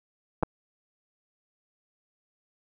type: clicks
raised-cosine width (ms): 1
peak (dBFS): -15 / -9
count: 2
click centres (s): 0.427 / 0.433
effects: none